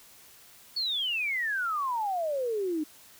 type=exponential sweep; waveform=sine; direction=down; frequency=4500 to 296.3 Hz; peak=-27 dBFS; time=0.76-2.84 s; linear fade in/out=10 ms; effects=white hiss -54 dBFS RMS until 3.19 s